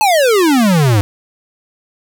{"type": "exponential sweep", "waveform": "square", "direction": "down", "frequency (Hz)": [886, 96.8], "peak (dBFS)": -9, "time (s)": [0.01, 1.01], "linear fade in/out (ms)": 0, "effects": []}